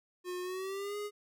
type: tone with pitch glide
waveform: square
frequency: 360.6 to 414.2 Hz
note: F#4 to G#4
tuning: -45 to -5 cents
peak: -37 dBFS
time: 0.24-1.11 s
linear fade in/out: 50 ms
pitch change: +240 cents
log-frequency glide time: 0.42-0.97 s
effects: none